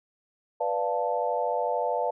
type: chord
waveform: sine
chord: B half-diminished seventh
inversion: none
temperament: equal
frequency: 493.9 / 587.3 / 698.5 / 880 Hz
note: B4 / D5 / F5 / A5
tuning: 0 / 0 / 0 / 0 cents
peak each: -30 dBFS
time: 0.6-2.11 s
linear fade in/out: 10 ms
effects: none